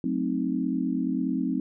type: chord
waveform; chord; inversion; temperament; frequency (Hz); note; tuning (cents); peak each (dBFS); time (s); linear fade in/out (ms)
sine; F# diminished seventh; none; equal; 185 / 220 / 261.6 / 311.1; F#3 / A3 / C4 / Eb4; 0 / 0 / 0 / 0; -31 / -32 / -27 / -31; 0.04-1.6; 2
effects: none